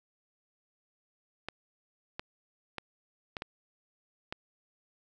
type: clicks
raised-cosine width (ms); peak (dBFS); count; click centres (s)
0.3; -20; 6; 1.486 / 2.195 / 2.783 / 3.368 / 3.421 / 4.325
effects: none